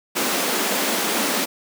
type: high-pass noise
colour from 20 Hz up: pink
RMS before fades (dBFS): -22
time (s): 0.15-1.46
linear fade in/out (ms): 20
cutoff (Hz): 200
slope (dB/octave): 48
effects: none